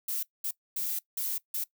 violet noise bursts at uneven times, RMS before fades -32 dBFS, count 5, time 0.08-0.23 / 0.44-0.51 / 0.76-0.99 / 1.17-1.38 / 1.54-1.64 s, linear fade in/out 5 ms, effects noise-tail reverb RT60 0.1 s tail -20 dB re dry

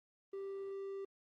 triangle tone, 392 Hz, G4, in tune, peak -39 dBFS, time 0.33-1.05 s, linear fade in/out 5 ms, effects Opus 24 kbps

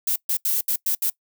violet noise bursts at uneven times, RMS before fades -22 dBFS, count 6, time 0.07-0.16 / 0.29-0.37 / 0.45-0.61 / 0.68-0.76 / 0.86-0.95 / 1.02-1.1 s, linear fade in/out 5 ms, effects noise-tail reverb RT60 0.1 s tail -22 dB re dry

